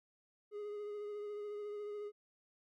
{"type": "tone with vibrato", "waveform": "triangle", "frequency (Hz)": 415.3, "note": "G#4", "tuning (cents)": 0, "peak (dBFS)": -39, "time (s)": [0.51, 2.12], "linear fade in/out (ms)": 50, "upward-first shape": "triangle", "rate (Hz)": 14, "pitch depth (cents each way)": 26, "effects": []}